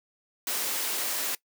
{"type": "high-pass noise", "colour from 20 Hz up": "white", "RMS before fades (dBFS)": -30, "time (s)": [0.47, 1.35], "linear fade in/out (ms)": 2, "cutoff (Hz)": 250, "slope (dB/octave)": 24, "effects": ["noise-tail reverb RT60 0.1 s tail -21 dB re dry"]}